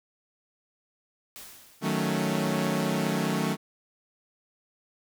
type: noise with exponential decay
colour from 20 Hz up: white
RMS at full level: -42 dBFS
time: 1.36-2.42 s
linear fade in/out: 0 ms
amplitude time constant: 230 ms
type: chord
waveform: sawtooth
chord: D# half-diminished seventh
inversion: none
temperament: equal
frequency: 155.56 / 185 / 220 / 277.2 Hz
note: D#3 / F#3 / A3 / C#4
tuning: 0 / 0 / 0 / 0 cents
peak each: -27 / -26 / -26 / -29 dBFS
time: 1.81-3.57 s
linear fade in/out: 50 ms
effects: none